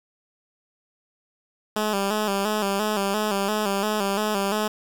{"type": "tone with vibrato", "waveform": "10% pulse", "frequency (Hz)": 205.1, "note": "G#3", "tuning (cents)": -21, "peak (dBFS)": -14, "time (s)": [1.76, 4.68], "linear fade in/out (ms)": 5, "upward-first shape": "square", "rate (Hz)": 2.9, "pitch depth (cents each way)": 67, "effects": ["8-bit"]}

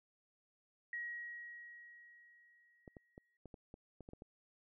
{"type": "tone with exponential decay", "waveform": "sine", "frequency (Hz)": 1900, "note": "A#6", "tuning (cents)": 33, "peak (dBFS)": -39, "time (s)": [0.93, 3.37], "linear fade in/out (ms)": 2, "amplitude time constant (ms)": 530}
{"type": "clicks", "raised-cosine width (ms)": 2, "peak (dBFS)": -38, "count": 10, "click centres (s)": [2.878, 2.968, 3.179, 3.457, 3.542, 3.741, 4.007, 4.089, 4.134, 4.221]}
{"effects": []}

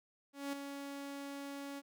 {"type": "tone with ADSR envelope", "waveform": "sawtooth", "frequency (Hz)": 280.2, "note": "C#4", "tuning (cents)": 19, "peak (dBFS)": -32, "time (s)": [0.33, 1.82], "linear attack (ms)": 200, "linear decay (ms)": 4, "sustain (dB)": -7, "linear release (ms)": 40, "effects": []}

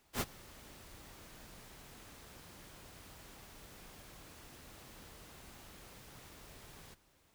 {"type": "noise with ADSR envelope", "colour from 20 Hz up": "pink", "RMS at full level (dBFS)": -33, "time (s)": [0.13, 6.95], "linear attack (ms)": 79, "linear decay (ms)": 37, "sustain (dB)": -22, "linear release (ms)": 17, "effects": ["pink hiss -70 dBFS RMS until 7.34 s"]}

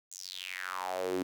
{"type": "tone with high-pass filter sweep", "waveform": "sawtooth", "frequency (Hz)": 92.5, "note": "F#2", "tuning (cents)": 0, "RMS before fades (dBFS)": -37, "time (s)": [0.11, 1.23], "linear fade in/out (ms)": 10, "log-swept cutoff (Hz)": [7400, 280], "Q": 5.2, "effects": []}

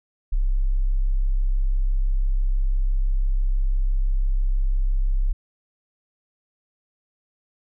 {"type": "tone", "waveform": "sine", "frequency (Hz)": 33, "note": "C1", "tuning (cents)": 16, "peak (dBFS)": -17, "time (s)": [0.32, 5.33], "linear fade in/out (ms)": 10, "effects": []}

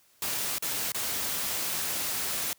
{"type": "noise with dropouts", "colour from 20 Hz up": "white", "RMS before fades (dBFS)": -31, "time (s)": [0.22, 2.53], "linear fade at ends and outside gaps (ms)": 1, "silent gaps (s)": [[0.583, 0.624], [0.919, 0.946]], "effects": ["white hiss -63 dBFS RMS until 2.58 s", "high-pass 60 Hz 12 dB/octave"]}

